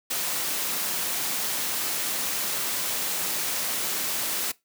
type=noise; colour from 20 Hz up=white; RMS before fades=-28 dBFS; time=0.1-4.52 s; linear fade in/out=10 ms; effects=noise-tail reverb RT60 0.2 s tail -21 dB re dry + high-pass 150 Hz 12 dB/octave